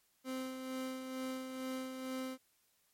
30% pulse tone with tremolo, 260 Hz, C4, 11 cents flat, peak -35 dBFS, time 0.24-2.38 s, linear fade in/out 50 ms, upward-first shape sine, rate 2.2 Hz, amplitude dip 45%, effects white hiss -74 dBFS RMS until 2.93 s + MP3 64 kbps

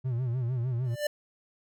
triangle tone with vibrato, 123.47 Hz, B2, in tune, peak -25 dBFS, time 0.04-0.96 s, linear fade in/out 20 ms, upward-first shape sine, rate 6.6 Hz, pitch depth 110 cents each way
square tone with exponential growth, 592 Hz, D5, 14 cents sharp, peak -24 dBFS, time 0.84-1.07 s, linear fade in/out 5 ms, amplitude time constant 49 ms
effects none

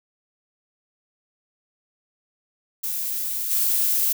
violet noise with level steps, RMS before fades -27 / -21 dBFS, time 2.83-4.13 s, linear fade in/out 10 ms, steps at 3.5 s, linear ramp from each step 20 ms, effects none

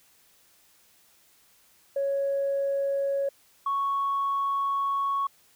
sine tone pair in turn, 554.4 / 1108.8 Hz, C#5 / C#6, 0 / 0 cents, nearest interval octave, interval 1200 cents, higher second, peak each -23 dBFS, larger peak neither, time 1.96-3.29 / 3.66-5.27 s, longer second, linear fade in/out 5 ms, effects tanh soft clip ceiling -20 dBFS + white hiss -61 dBFS RMS until 5.55 s

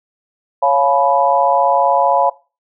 sine chord, C# dominant seventh, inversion none, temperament equal with one note detuned, 554.4 / 698.5 / 852.5 / 987.8 Hz, C#5 / E#5 / G#5 / B5, 0 / 0 / +45 / 0 cents, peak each -16 dBFS, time 0.62-2.3 s, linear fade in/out 10 ms, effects noise-tail reverb RT60 0.3 s tail -19 dB re dry

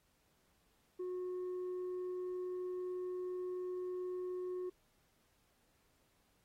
sine tone with tanh clipping, 364.1 Hz, F#4, 28 cents flat, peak -39 dBFS, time 0.99-4.7 s, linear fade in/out 10 ms, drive 2 dB, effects pink hiss -75 dBFS RMS until 6.44 s + AAC 48 kbps

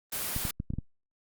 white noise, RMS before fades -33 dBFS, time 0.12-0.51 s, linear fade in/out 5 ms
clicks, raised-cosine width 5 ms, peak -20 dBFS, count 6, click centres 0.364 / 0.452 / 0.601 / 0.704 / 0.737 / 0.786 s
effects Opus 24 kbps

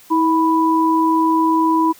sine tone pair together, 321.9 / 987.8 Hz, E4 / B5, -41 / 0 cents, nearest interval octave + perfect fifth, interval 1941 cents, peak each -15 dBFS, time 0.1-1.93 s, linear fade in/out 20 ms, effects white hiss -46 dBFS RMS until 1.99 s

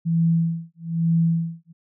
sine tone with tremolo, 165.9 Hz, E3, 11 cents sharp, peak -15 dBFS, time 0.05-1.73 s, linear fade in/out 20 ms, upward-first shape sine, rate 1.1 Hz, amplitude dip 100%, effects none

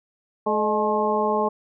harmonic tone with a mistuned harmonic, 214 Hz, A3, 48 cents flat, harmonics 1 / 2 / 3 / 4 / 5, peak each -28 / -24 / -26 / -25 / -26 dBFS, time 0.46-1.49 s, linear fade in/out 10 ms, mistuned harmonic 3, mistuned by -66 cents, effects none

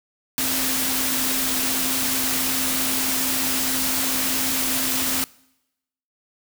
sine tone in noise, 261.6 Hz, C4, in tune, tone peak -30 dBFS, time 0.38-5.24 s, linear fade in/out 0 ms, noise white, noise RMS -23 dBFS, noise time 0.38-5.24 s, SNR -10 dB, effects noise-tail reverb RT60 0.9 s tail -24 dB re dry

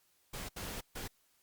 pink noise bursts at uneven times, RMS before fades -42 dBFS, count 3, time 0.33-0.49 / 0.56-0.81 / 0.95-1.08 s, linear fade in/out 10 ms, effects white hiss -72 dBFS RMS until 1.42 s + Opus 48 kbps

